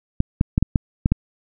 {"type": "clicks", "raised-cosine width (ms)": 5, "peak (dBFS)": -3, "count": 7, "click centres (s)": [0.204, 0.411, 0.579, 0.626, 0.758, 1.059, 1.12], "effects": []}